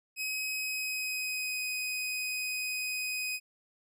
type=tone with pitch glide; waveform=sawtooth; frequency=2538 to 2506 Hz; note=D#7 to D#7; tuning=+34 to +12 cents; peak=-29 dBFS; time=0.16-3.4 s; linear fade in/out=50 ms; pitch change=-22 cents; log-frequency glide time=0.54-1.64 s; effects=none